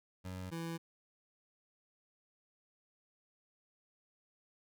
25% pulse tone pair in turn, 92.5 / 166.06 Hz, F#2 / E3, 0 / +13 cents, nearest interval minor seventh, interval 1013 cents, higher second, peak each -38 / -35 dBFS, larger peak second, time 0.24-0.51 / 0.51-0.78 s, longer neither, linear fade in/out 20 ms, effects none

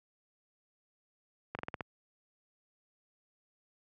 slowing click train, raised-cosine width 0.5 ms, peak -21 dBFS, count 6, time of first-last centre 1.55-1.808 s, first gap 39 ms, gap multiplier 1.14, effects high-pass 80 Hz 12 dB/octave

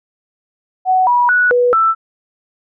sine tone with pitch steps, 746 / 971 / 1471 / 489.6 / 1327 Hz, F#5 / B5 / F#6 / B4 / E6, +14 / -30 / -11 / -15 / +11 cents, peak -9 dBFS, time 0.85-1.95 s, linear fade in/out 50 ms, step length 220 ms, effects none

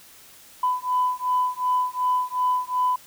sine beating tone pair, 1000 / 1002.7 Hz, B5 / B5, +21 / +26 cents, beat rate 2.7 Hz, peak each -23 dBFS, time 0.63-2.96 s, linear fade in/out 5 ms, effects tanh soft clip ceiling -13 dBFS + white hiss -49 dBFS RMS until 3.06 s

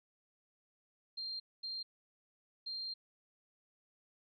sine tone bursts at uneven times, 4186 Hz, C8, in tune, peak -39 dBFS, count 3, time 1.17-1.4 / 1.63-1.83 / 2.66-2.94 s, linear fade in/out 10 ms, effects none

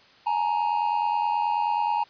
triangle tone pair together, 842.9 / 932.3 Hz, G#5 / A#5, +25 / 0 cents, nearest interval major second, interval 175 cents, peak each -23 dBFS, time 0.26-2.04 s, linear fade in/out 10 ms, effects white hiss -54 dBFS RMS until 2.09 s + resampled to 11025 Hz

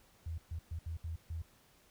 sine tone bursts at uneven times, 81.8 Hz, E2, 13 cents flat, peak -37 dBFS, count 6, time 0.26-0.38 / 0.51-0.59 / 0.71-0.79 / 0.86-0.97 / 1.04-1.16 / 1.3-1.42 s, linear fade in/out 5 ms, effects pink hiss -66 dBFS RMS until 1.9 s

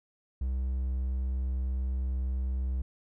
triangle tone, 64.4 Hz, C2, 27 cents flat, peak -26 dBFS, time 0.41-2.82 s, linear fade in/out 5 ms, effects none

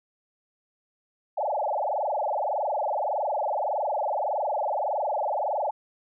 sine tone with frequency modulation, 720 Hz, F#5, 47 cents flat, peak -24 dBFS, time 1.37-5.71 s, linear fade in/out 10 ms, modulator 21.7 Hz, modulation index 7.3, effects none

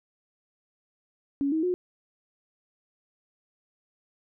sine tone with pitch steps, 280 / 317.9 / 361 Hz, C#4 / D#4 / F#4, +18 / +37 / -43 cents, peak -23 dBFS, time 1.41-1.74 s, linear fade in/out 0 ms, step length 110 ms, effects none

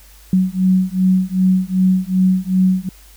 sine beating tone pair, 185 / 187.6 Hz, F#3 / F#3, 0 / +24 cents, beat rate 2.6 Hz, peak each -15 dBFS, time 0.33-2.89 s, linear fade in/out 2 ms, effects added 50 Hz sine -43 dBFS peak until 3.16 s + white hiss -47 dBFS RMS until 3.16 s

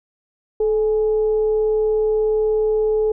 sine tone with frequency modulation, 431.7 Hz, A4, 33 cents flat, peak -15 dBFS, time 0.6-3.12 s, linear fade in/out 5 ms, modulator 401 Hz, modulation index 0.2, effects none

